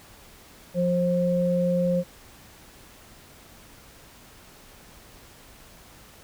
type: tone pair together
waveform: sine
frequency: 176.99 / 531 Hz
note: F3 / C5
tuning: +23 / +25 cents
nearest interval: octave + perfect fifth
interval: 1902 cents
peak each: -23 dBFS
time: 0.74-2.04 s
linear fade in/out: 50 ms
effects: pink hiss -50 dBFS RMS until 6.23 s